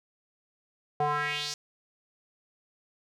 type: tone with band-pass filter sweep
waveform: square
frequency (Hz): 147.5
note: D3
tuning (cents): +8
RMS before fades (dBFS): -30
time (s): 1-1.54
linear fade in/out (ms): 2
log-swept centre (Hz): 680 to 5900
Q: 3.1
effects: none